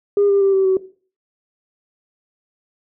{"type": "tone with pitch steps", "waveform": "sine", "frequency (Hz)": [405.3, 398.3, 391.5, 384.8, 378.2], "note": ["G#4", "G4", "G4", "G4", "F#4"], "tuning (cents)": [-42, 28, -2, -32, 38], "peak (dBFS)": -11, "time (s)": [0.17, 0.77], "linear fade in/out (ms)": 2, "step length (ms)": 120, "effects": ["noise-tail reverb RT60 0.4 s tail -17 dB re dry", "tanh soft clip ceiling -8 dBFS"]}